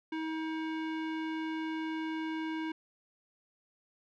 square tone with low-pass filter, 318.2 Hz, D#4, 39 cents sharp, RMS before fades -36 dBFS, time 0.12-2.72 s, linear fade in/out 5 ms, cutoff 2500 Hz, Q 1.4, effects none

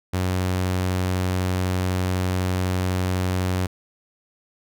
sawtooth tone, 92 Hz, F#2, 9 cents flat, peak -17 dBFS, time 0.13-3.67 s, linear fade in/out 10 ms, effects none

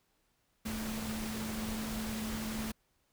sine tone in noise, 218.9 Hz, A3, 9 cents flat, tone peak -37 dBFS, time 0.65-2.72 s, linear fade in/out 10 ms, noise pink, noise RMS -41 dBFS, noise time 0.65-2.72 s, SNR +1 dB, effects pink hiss -75 dBFS RMS until 3.12 s

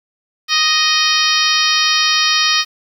harmonic tone, 622.3 Hz, D#5, in tune, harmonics 2 / 3 / 4 / 5 / 6 / 7 / 8 / 9, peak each -20 / -20 / -20 / -20 / -20 / -20 / -20 / -20 dBFS, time 0.48-2.65 s, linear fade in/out 50 ms, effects 7-bit

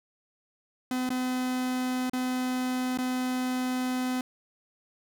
45% pulse tone with dropouts, 253.8 Hz, B3, 47 cents sharp, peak -27 dBFS, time 0.91-4.21 s, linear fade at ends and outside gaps 2 ms, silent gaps 1.092-1.103 / 2.097-2.133 / 2.975-2.986 s, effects none

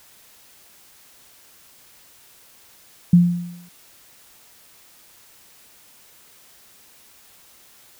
sine tone with exponential decay, 174.61 Hz, F3, in tune, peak -6 dBFS, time 3.13-3.69 s, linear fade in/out 5 ms, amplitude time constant 120 ms, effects white hiss -51 dBFS RMS until 7.99 s

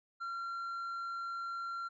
triangle tone with tanh clipping, 1372 Hz, F6, 31 cents flat, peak -38 dBFS, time 0.2-1.89 s, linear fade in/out 20 ms, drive 8 dB, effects none

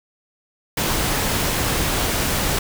pink noise, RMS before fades -21 dBFS, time 0.77-2.59 s, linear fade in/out 5 ms, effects none

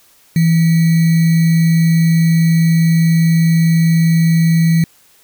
sine tone with sample-and-hold, 164.81 Hz, E3, in tune, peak -8 dBFS, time 0.36-4.84 s, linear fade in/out 2 ms, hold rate 2100 Hz, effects white hiss -50 dBFS RMS until 5.23 s

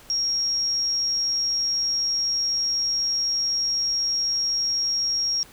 sine tone, 5588 Hz, F8, in tune, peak -21 dBFS, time 0.1-5.43 s, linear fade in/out 0 ms, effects pink hiss -49 dBFS RMS until 5.52 s

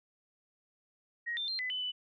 sine tone with pitch steps, 1886 / 3578 / 4170 / 2008 / 3014 / 2987 Hz, A#6 / A7 / C8 / B6 / F#7 / F#7, +20 / +28 / -7 / +28 / +31 / +16 cents, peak -33 dBFS, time 1.26-1.92 s, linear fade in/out 20 ms, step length 110 ms, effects none

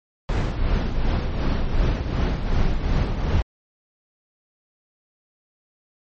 brown noise with tremolo, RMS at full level -18 dBFS, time 0.29-3.42 s, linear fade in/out 0 ms, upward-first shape triangle, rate 2.7 Hz, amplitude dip 60%, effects low-pass 5000 Hz 12 dB/octave + MP3 32 kbps

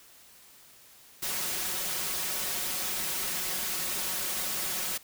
white noise with comb filter, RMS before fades -32 dBFS, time 1.22-4.98 s, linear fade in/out 10 ms, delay 5.4 ms, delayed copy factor +0.65, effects white hiss -55 dBFS RMS until 5.03 s

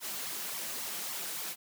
white noise with flanger, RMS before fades -38 dBFS, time 0-1.56 s, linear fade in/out 50 ms, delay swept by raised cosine 0.91 to 5.91 ms, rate 3.6 Hz, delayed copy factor +0.7, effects high-pass 150 Hz 12 dB/octave

